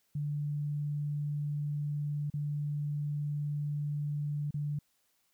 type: tone with dropouts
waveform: sine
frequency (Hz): 146.8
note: D3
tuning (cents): 0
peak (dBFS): -31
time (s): 0.15-4.79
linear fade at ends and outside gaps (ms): 5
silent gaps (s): 2.301-2.338 / 4.508-4.541
effects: white hiss -74 dBFS RMS until 5.33 s